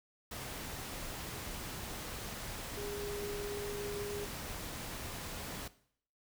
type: tone in noise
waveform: sine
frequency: 409.1 Hz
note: G#4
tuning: 26 cents flat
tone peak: -41 dBFS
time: 2.77-4.25 s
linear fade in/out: 5 ms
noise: pink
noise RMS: -43 dBFS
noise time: 0.31-5.68 s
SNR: -1 dB
effects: noise-tail reverb RT60 0.6 s tail -17 dB re dry